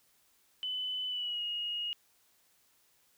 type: tone with pitch glide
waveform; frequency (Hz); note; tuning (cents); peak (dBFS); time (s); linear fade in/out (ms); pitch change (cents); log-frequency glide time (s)
sine; 3010 to 2874; F#7 to F7; +29 to +49; -33; 0.63-1.93; 0; -80; 1.06-1.43
effects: white hiss -69 dBFS RMS until 3.17 s